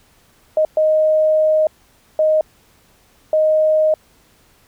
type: tone bursts at uneven times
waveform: sine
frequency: 622.3 Hz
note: D#5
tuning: in tune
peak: -11 dBFS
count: 4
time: 0.57-0.65 / 0.77-1.67 / 2.19-2.41 / 3.33-3.94 s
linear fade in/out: 2 ms
effects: pink hiss -54 dBFS RMS until 4.67 s